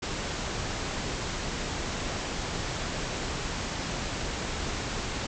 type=low-pass noise; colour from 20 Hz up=pink; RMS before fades=-33 dBFS; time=0.02-5.27 s; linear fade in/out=10 ms; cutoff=7700 Hz; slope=96 dB/octave; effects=none